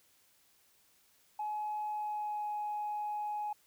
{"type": "tone with pitch glide", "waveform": "sine", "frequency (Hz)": [846, 838.2], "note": ["G#5", "G#5"], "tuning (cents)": [32, 16], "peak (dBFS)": -33, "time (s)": [1.39, 3.53], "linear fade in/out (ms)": 5, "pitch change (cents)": -16, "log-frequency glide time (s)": [1.88, 2.47], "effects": ["tanh soft clip ceiling -30 dBFS", "white hiss -68 dBFS RMS until 3.66 s"]}